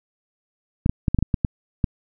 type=clicks; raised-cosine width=5 ms; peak=-6 dBFS; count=9; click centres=0.861 / 0.895 / 1.082 / 1.146 / 1.188 / 1.226 / 1.342 / 1.448 / 1.842 s; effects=none